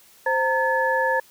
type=tone cluster; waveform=sine; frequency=522 / 917 / 1719 Hz; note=C5 / A#5 / A6; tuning=-4 / -29 / -41 cents; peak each=-23 dBFS; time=0.26-1.2 s; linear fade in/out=5 ms; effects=white hiss -53 dBFS RMS until 1.3 s + high-pass 60 Hz 12 dB/octave